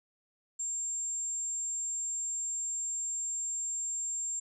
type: tone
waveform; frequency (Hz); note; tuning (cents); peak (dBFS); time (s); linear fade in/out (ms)
sine; 7400; A#8; -14; -32; 0.59-4.4; 10
effects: none

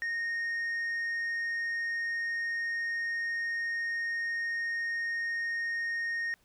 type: tone with tanh clipping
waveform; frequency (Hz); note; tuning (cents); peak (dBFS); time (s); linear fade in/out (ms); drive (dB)
sine; 1853; A#6; -11; -31; 0.02-6.34; 0; 3
effects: pink hiss -68 dBFS RMS until 6.44 s

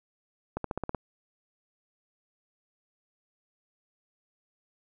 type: accelerating click train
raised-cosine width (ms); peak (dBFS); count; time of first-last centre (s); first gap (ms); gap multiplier
1; -17; 7; 0.57-0.947; 73; 0.94
effects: none

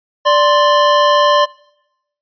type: tone pair together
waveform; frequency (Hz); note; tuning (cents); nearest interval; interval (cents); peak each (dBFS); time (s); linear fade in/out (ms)
square; 587.3 / 1046.5; D5 / C6; 0 / 0; minor seventh; 1000; -12; 0.25-1.46; 20
effects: noise-tail reverb RT60 0.8 s tail -22 dB re dry + resampled to 11025 Hz

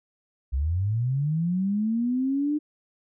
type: linear sweep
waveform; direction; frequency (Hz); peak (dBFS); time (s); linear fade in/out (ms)
sine; up; 61.4 to 303.5; -22; 0.52-2.59; 20
effects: none

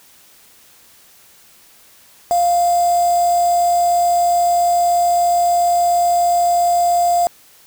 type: tone with quantisation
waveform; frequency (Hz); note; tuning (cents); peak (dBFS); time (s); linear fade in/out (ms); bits
sine; 698.5; F5; 0; -12; 2.31-7.27; 0; 4
effects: white hiss -48 dBFS RMS until 7.66 s

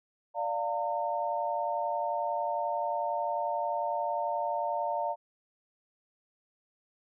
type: chord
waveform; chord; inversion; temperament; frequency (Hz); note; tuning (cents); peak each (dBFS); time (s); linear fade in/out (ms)
sine; Bb major; first; equal with one note detuned; 587.3 / 698.5 / 911; D5 / F5 / Bb5; 0 / 0 / -40; -34 / -33 / -32; 0.34-5.16; 50
effects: none

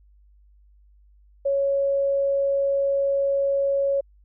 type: tone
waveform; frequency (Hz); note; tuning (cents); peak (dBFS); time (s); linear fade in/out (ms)
sine; 554.4; C#5; 0; -19; 1.45-4.01; 10
effects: added 50 Hz sine -52 dBFS peak until 4.24 s

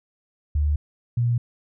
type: tone pair in turn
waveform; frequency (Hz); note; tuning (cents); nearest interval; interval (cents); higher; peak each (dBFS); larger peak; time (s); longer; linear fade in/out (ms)
sine; 74 / 119.4; D2 / A#2; +14 / +42; minor sixth; 828; second; -18; neither; 0.55-0.76 / 1.17-1.38; neither; 5
effects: none

